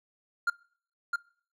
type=tone with echo; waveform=triangle; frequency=1400 Hz; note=F6; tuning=4 cents sharp; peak=-21 dBFS; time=0.47-0.5 s; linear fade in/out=5 ms; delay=660 ms; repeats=1; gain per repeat=-3 dB; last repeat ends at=1.16 s; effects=noise-tail reverb RT60 0.5 s tail -23 dB re dry